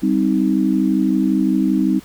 sine chord, C minor, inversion second, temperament just, 196.22 / 261.6 / 314 Hz, G3 / C4 / Eb4, +2 / 0 / +16 cents, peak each -18 dBFS, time 0.02-2 s, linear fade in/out 20 ms, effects pink hiss -44 dBFS RMS until 2.04 s

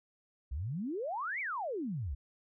sine exponential two-way sweep, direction up then down, 59.5 to 2349 to 59.5 Hz, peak -34 dBFS, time 0.51-2.15 s, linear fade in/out 10 ms, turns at 1.4 s, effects none

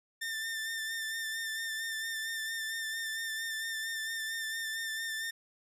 sawtooth tone with vibrato, 1792 Hz, A6, 31 cents sharp, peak -31 dBFS, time 0.21-5.31 s, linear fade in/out 10 ms, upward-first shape sine, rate 4.4 Hz, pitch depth 28 cents each way, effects resampled to 32000 Hz

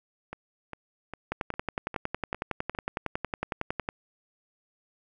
two click trains, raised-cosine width 0.5 ms, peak -14 / -22 dBFS, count 29 / 7, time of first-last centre 1.32-3.889 / 0.33-2.749 s, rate 10.9 / 2.48 Hz, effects none

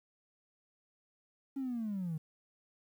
triangle linear sweep, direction down, 277.2 to 151.5 Hz, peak -31 dBFS, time 1.56-2.18 s, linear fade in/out 10 ms, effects tanh soft clip ceiling -31 dBFS + 11-bit

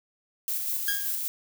violet noise with tremolo, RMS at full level -29 dBFS, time 0.48-1.28 s, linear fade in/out 0 ms, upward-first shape square, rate 5.2 Hz, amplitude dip 25%
sawtooth tone with exponential decay, 1635 Hz, G#6, 28 cents flat, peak -21 dBFS, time 0.88-1.19 s, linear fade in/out 2 ms, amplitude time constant 66 ms
effects none

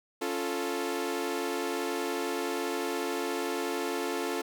sawtooth chord, Db augmented, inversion none, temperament equal, 277.2 / 349.2 / 440 Hz, Db4 / F4 / A4, 0 / 0 / 0 cents, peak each -32 / -30 / -30 dBFS, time 0.21-4.42 s, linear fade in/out 10 ms, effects none

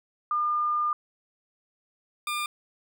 sine / 20% pulse tone pair in turn, 1207 / 1201.5 Hz, D6 / D6, +47 / +39 cents, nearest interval unison, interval 8 cents, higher first, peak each -23 dBFS, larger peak neither, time 0.31-0.93 / 2.27-2.46 s, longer first, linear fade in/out 2 ms, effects none

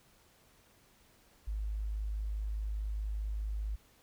sine tone, 52.4 Hz, G#1, 16 cents sharp, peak -33 dBFS, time 1.47-3.76 s, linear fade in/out 10 ms, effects pink hiss -65 dBFS RMS until 4.02 s

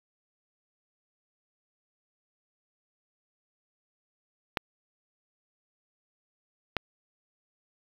clicks, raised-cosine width 0.3 ms, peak -10 dBFS, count 2, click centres 4.572 / 6.767 s, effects low-pass 5000 Hz 12 dB/octave + 7-bit

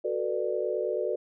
sine chord, B minor seventh, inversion second, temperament just, 370.4 / 444.5 / 493.9 / 592.7 Hz, F#4 / A4 / B4 / D5, +2 / +18 / 0 / +16 cents, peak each -32 dBFS, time 0.04-1.16 s, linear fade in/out 10 ms, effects none

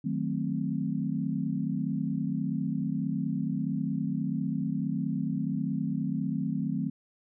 sine chord, D# diminished seventh, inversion none, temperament equal, 155.56 / 185 / 220 / 261.6 Hz, D#3 / F#3 / A3 / C4, 0 / 0 / 0 / 0 cents, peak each -33 dBFS, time 0.04-6.9 s, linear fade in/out 10 ms, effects none

